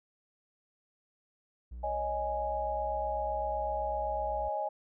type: tone with pitch glide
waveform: triangle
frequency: 60 to 59 Hz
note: B1 to A#1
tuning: -49 to +22 cents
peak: -38 dBFS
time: 1.71-4.49 s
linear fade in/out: 10 ms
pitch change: -29 cents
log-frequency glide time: 3.99-4.28 s
type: chord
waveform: sine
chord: C# suspended second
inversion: none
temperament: equal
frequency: 554.4 / 622.3 / 830.6 Hz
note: C#5 / D#5 / G#5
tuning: 0 / 0 / 0 cents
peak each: -39 / -35 / -33 dBFS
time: 1.83-4.69 s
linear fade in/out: 10 ms
effects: none